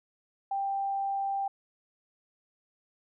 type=tone; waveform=sine; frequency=788 Hz; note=G5; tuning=9 cents sharp; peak=-28 dBFS; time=0.51-1.48 s; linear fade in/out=5 ms; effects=none